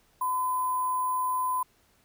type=tone with sample-and-hold; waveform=sine; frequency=1013 Hz; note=B5; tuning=44 cents sharp; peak=-25 dBFS; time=0.21-1.63 s; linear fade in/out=5 ms; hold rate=11025 Hz; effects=pink hiss -65 dBFS RMS until 2.04 s